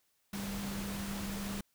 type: tone in noise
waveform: sine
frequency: 199 Hz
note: G3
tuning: 26 cents sharp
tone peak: -38 dBFS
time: 0.33-1.61 s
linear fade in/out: 5 ms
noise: pink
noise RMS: -42 dBFS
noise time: 0.33-1.61 s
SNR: +1 dB
effects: white hiss -75 dBFS RMS until 1.74 s